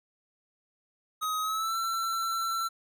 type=tone with pitch glide; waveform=square; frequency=1262 to 1344.8 Hz; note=D#6 to E6; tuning=+24 to +34 cents; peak=-29 dBFS; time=1.21-2.69 s; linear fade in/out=20 ms; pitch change=+110 cents; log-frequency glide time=1.41-1.76 s
type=clicks; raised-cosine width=0.3 ms; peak=-36 dBFS; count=2; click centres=1.228 / 1.243 s
effects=none